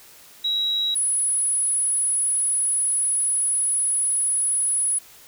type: tone pair in turn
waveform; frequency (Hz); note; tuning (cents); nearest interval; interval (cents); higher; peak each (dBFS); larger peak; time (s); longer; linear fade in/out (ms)
sine; 3865 / 10188; B7 / D#9; -38 / +40; octave + perfect fourth; 1678; second; -20 / -19; second; 0.44-0.95 / 0.95-4.99; second; 10
effects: white hiss -48 dBFS RMS until 5.27 s